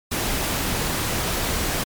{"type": "noise", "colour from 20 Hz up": "pink", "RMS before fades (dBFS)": -24, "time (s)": [0.11, 1.84], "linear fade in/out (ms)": 10, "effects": ["MP3 96 kbps"]}